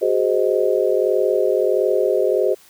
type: chord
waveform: sine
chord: Ab dominant seventh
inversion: third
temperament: just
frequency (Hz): 373.8 / 415.3 / 519.1 / 623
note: Gb4 / Ab4 / C5 / Eb5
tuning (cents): +18 / 0 / -14 / +2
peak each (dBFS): -20 / -20 / -20 / -22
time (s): 0.01-2.55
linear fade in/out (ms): 20
effects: white hiss -50 dBFS RMS until 2.69 s